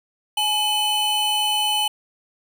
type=tone pair together; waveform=square; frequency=846 / 3008 Hz; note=G#5 / F#7; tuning=+32 / +28 cents; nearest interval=octave + minor seventh; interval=2196 cents; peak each=-24 / -21 dBFS; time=0.37-1.88 s; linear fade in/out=5 ms; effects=none